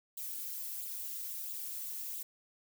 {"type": "noise with flanger", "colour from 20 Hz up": "violet", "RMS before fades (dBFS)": -41, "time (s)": [0.17, 2.23], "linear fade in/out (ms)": 5, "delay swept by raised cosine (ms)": [0.26, 4.46], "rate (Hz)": 1.5, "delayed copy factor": 0.65, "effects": []}